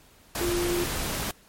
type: tone in noise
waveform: sine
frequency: 349.2 Hz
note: F4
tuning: in tune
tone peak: -25 dBFS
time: 0.41-0.84 s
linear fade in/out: 2 ms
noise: pink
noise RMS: -30 dBFS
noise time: 0.35-1.31 s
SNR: +2 dB
effects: pink hiss -56 dBFS RMS until 1.48 s + MP3 64 kbps